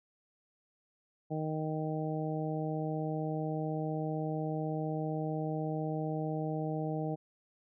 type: harmonic tone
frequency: 155.8 Hz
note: D#3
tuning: 3 cents sharp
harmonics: 1 / 2 / 3 / 4 / 5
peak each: -35 / -38 / -40 / -41 / -42 dBFS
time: 1.3-7.16 s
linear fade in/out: 20 ms
effects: none